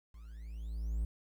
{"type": "tone with level ramp", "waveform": "triangle", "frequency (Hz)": 55.4, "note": "A1", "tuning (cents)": 13, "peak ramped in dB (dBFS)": [-47, -28], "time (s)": [0.14, 1.05], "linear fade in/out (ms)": 5, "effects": ["11-bit"]}